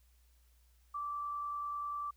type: tone with amplitude modulation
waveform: sine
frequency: 1166 Hz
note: D6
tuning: 13 cents flat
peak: -35 dBFS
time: 0.94-2.11 s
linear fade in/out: 10 ms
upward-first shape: sine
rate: 50.1 Hz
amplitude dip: 25%
effects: added 60 Hz sine -64 dBFS peak until 2.16 s + white hiss -74 dBFS RMS until 2.16 s